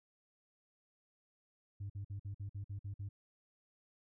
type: tone bursts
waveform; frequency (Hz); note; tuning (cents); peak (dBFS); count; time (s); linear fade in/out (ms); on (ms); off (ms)
sine; 99.9; G2; +33; -38; 9; 1.8-3.09; 10; 98; 51
effects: tanh soft clip ceiling -38 dBFS